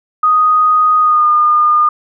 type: tone with pitch glide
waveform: sine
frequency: 1244.5 to 1215.4 Hz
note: D#6 to D#6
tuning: 0 to -41 cents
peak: -7 dBFS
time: 0.23-1.89 s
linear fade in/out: 5 ms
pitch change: -41 cents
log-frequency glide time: 1-1.27 s
effects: none